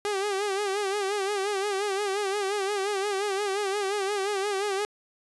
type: tone with vibrato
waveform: sawtooth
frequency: 400 Hz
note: G4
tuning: 35 cents sharp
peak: -22 dBFS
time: 0.05-4.85 s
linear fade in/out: 0 ms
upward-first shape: sine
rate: 5.7 Hz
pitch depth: 84 cents each way
effects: resampled to 24000 Hz